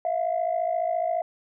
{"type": "tone pair together", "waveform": "sine", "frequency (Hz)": [652.5, 707], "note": ["E5", "F5"], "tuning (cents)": [-18, 21], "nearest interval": "minor second", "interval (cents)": 139, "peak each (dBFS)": -25, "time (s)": [0.05, 1.22], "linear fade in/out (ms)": 2, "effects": ["tanh soft clip ceiling -17 dBFS"]}